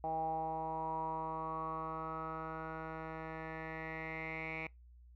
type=tone with low-pass filter sweep; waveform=10% pulse; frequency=160 Hz; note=D#3; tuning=49 cents sharp; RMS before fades=-41 dBFS; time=0.04-4.67 s; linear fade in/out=0 ms; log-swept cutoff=770 to 2300 Hz; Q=8.8; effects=noise-tail reverb RT60 0.2 s tail -24 dB re dry + added 60 Hz sine -56 dBFS peak until 5.15 s